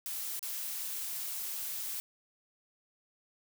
blue noise with dropouts, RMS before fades -38 dBFS, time 0.06-2 s, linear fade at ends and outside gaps 0 ms, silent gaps 0.393-0.428 s, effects none

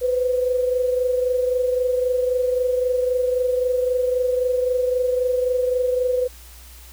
sine tone pair together, 499.5 / 523.3 Hz, B4 / C5, +20 / 0 cents, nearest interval minor second, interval 80 cents, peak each -18 / -27 dBFS, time 0.01-6.28 s, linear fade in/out 20 ms, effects added 60 Hz sine -42 dBFS peak until 6.92 s + white hiss -46 dBFS RMS until 6.92 s

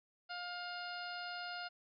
harmonic tone with a mistuned harmonic, 708 Hz, F5, 23 cents sharp, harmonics 1 / 2 / 3 / 4 / 5 / 6 / 7, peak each -46 / -45 / -56 / -51 / -58 / -51 / -53 dBFS, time 0.29-1.69 s, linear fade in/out 20 ms, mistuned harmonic 5, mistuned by +17 cents, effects none

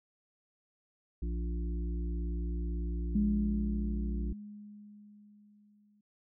harmonic tone, 58.1 Hz, A#1, 5 cents flat, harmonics 1 / 3 / 5 / 6, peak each -32 / -42 / -46 / -48 dBFS, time 1.22-4.33 s, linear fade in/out 5 ms
sine tone with exponential decay, 207.7 Hz, G#3, in tune, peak -25 dBFS, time 3.15-6.01 s, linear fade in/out 5 ms, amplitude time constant 620 ms
effects none

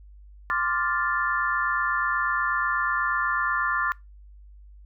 sine chord, D minor seventh, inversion third, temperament equal, 1046.5 / 1174.7 / 1396.9 / 1760 Hz, C6 / D6 / F6 / A6, 0 / 0 / 0 / 0 cents, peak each -30 / -28 / -28 / -27 dBFS, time 0.5-3.92 s, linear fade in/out 0 ms, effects noise-tail reverb RT60 0.2 s tail -22 dB re dry + added 50 Hz sine -45 dBFS peak until 4.85 s

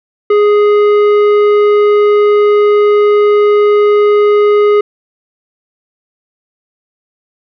sine tone with tanh clipping, 415.3 Hz, G#4, in tune, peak -7 dBFS, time 0.3-4.81 s, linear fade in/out 5 ms, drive 11 dB, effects none

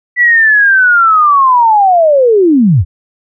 sine linear sweep, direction down, 1975.5 to 69.3 Hz, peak -4 dBFS, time 0.16-2.85 s, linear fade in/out 50 ms, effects none

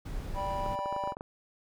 brown noise, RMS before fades -37 dBFS, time 0.05-0.76 s, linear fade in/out 10 ms
triangle chord, G major, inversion second, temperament just, 588 / 784 / 980 Hz, D5 / G5 / B5, +2 / 0 / -14 cents, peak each -35 / -36 / -32 dBFS, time 0.34-1.15 s, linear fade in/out 50 ms
clicks, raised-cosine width 1 ms, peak -25 dBFS, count 10, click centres 0.662 / 0.79 / 0.859 / 0.926 / 0.964 / 1.038 / 1.075 / 1.122 / 1.169 / 1.209 s
effects none

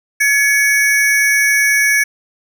square ring-modulated tone, 1968 Hz, B6, 7 cents flat, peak -8 dBFS, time 0.2-2.04 s, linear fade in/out 10 ms, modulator 267 Hz, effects none

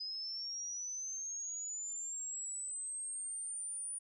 sine linear sweep, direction up, 5000 to 9520 Hz, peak -39 dBFS, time 0-3.99 s, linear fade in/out 10 ms, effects none

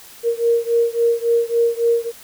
sine beating tone pair, 465.5 / 469.1 Hz, A#4 / A#4, -2 / +11 cents, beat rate 3.6 Hz, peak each -17 / -18 dBFS, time 0.23-2.12 s, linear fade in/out 50 ms, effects white hiss -42 dBFS RMS until 2.23 s

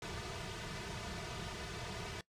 pink noise with comb filter, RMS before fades -43 dBFS, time 0.02-2.21 s, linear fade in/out 2 ms, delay 3.7 ms, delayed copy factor -0.95, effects noise-tail reverb RT60 0.1 s tail -20 dB re dry + low-pass 6000 Hz 12 dB/octave

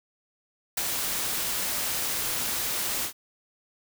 white noise with ADSR envelope, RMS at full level -26 dBFS, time 0.77-3.13 s, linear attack 6 ms, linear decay 28 ms, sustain -3 dB, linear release 91 ms, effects none

